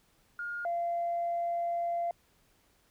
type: tone pair in turn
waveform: sine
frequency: 1421 / 687.9 Hz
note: F6 / F5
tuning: +30 / -26 cents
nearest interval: octave + minor second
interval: 1256 cents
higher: first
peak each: -34 / -28 dBFS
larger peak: second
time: 0.39-0.65 / 0.65-2.11 s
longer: second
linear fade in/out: 2 ms
effects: tanh soft clip ceiling -25 dBFS + pink hiss -68 dBFS RMS until 2.9 s